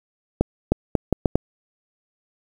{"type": "accelerating click train", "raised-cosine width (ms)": 2, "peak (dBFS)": -3, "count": 6, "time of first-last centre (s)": [0.41, 1.356], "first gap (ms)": 310, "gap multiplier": 0.75, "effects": ["7-bit"]}